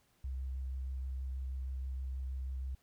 sine tone with vibrato, 65.41 Hz, C2, in tune, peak -36 dBFS, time 0.24-2.75 s, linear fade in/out 5 ms, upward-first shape triangle, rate 6.3 Hz, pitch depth 18 cents each way, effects pink hiss -72 dBFS RMS until 2.82 s

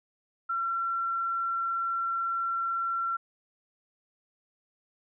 sine tone, 1359 Hz, F6, 48 cents flat, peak -27 dBFS, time 0.49-3.17 s, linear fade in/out 10 ms, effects none

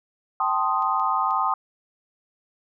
sine chord, A half-diminished seventh, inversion third, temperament equal with one note detuned, 777.7 / 880 / 1046.5 / 1244.5 Hz, G5 / A5 / C6 / Eb6, -14 / 0 / 0 / 0 cents, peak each -27 / -27 / -25 / -24 dBFS, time 0.4-1.54 s, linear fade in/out 2 ms
clicks, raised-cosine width 0.2 ms, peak -32 dBFS, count 3, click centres 0.824 / 0.998 / 1.308 s
effects none

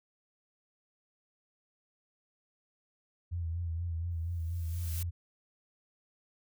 sine tone with vibrato, 84.3 Hz, E2, 39 cents sharp, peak -32 dBFS, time 3.31-5.11 s, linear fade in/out 20 ms, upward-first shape sine, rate 4.2 Hz, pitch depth 56 cents each way
blue noise with exponential growth, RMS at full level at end -39 dBFS, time 4.11-5.03 s, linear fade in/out 5 ms, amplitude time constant 200 ms
effects none

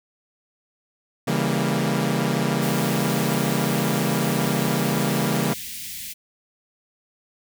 sawtooth chord, C# diminished seventh, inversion none, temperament equal with one note detuned, 138.59 / 164.81 / 198.5 / 233.1 Hz, C#3 / E3 / G3 / Bb3, 0 / 0 / +22 / 0 cents, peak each -22 dBFS, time 1.27-5.54 s, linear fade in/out 10 ms
white band-stop noise, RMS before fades -34 dBFS, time 2.61-6.14 s, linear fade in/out 20 ms, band 250 to 1900 Hz, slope 48 dB/octave
effects none

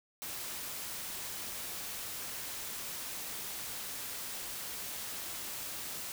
white noise, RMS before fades -41 dBFS, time 0.22-6.12 s, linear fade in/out 0 ms, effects none

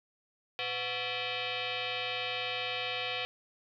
sine tone with frequency modulation, 114.1 Hz, A#2, 37 cents flat, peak -32 dBFS, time 0.59-3.25 s, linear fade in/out 0 ms, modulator 616 Hz, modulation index 5.7, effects none

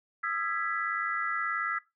sine chord, E major seventh, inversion third, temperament equal with one note detuned, 1244.5 / 1343.1 / 1661.2 / 1975.5 Hz, D#6 / E6 / G#6 / B6, 0 / +32 / 0 / 0 cents, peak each -37 / -32 / -35 / -35 dBFS, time 0.23-1.79 s, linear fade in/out 10 ms, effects noise-tail reverb RT60 0.2 s tail -18 dB re dry

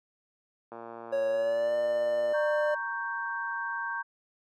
click train, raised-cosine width 1 ms, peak -27 dBFS, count 187, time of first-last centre 0.72-2.323 s, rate 116 Hz
triangle tone with pitch glide, 554.4 to 597.6 Hz, C#5 to D5, 0 to +30 cents, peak -23 dBFS, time 1.12-2.75 s, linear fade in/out 10 ms, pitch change +130 cents, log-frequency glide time 1.3-1.75 s
sine chord, G diminished, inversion first, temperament equal, 932.3 / 1108.7 / 1568 Hz, Bb5 / Db6 / G6, 0 / 0 / 0 cents, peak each -36 / -38 / -33 dBFS, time 2.33-4.03 s, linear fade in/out 20 ms
effects high-pass 300 Hz 12 dB/octave

